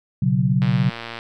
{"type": "chord", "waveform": "sine", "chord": "B suspended second", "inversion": "none", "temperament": "equal with one note detuned", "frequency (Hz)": [121.63, 138.59, 185], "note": ["B2", "C#3", "F#3"], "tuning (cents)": [-26, 0, 0], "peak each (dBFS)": [-21, -19, -20], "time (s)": [0.22, 0.9], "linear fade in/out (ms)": 5}
{"type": "click train", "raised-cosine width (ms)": 0.3, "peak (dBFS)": -15, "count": 67, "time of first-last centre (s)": [0.62, 1.189], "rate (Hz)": 116}
{"effects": []}